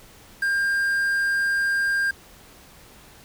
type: tone with quantisation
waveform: triangle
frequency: 1600 Hz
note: G6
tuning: 35 cents sharp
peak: -18 dBFS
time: 0.42-2.11 s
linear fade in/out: 5 ms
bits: 7
effects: pink hiss -49 dBFS RMS until 3.24 s